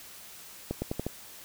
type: accelerating click train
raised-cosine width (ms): 2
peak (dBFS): -17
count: 5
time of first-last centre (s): 0.71-1.066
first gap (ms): 110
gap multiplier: 0.86
effects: white hiss -48 dBFS RMS until 1.44 s